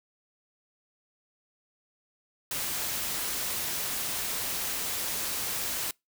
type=noise; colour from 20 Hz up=white; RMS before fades=-32 dBFS; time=2.51-5.91 s; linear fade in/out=2 ms; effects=noise-tail reverb RT60 0.2 s tail -26 dB re dry